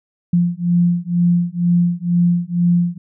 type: beating tone pair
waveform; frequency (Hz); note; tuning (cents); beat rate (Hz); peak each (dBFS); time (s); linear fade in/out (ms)
sine; 173.1 / 175.2; F3 / F3; -15 / +6; 2.1; -16; 0.33-2.98; 5
effects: none